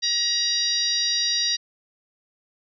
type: harmonic tone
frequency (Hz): 950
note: A#5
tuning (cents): +33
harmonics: 2 / 3 / 4 / 5 / 6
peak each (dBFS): -33 / -35 / -25 / -24 / -27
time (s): 0.02-1.57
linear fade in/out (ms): 20
effects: none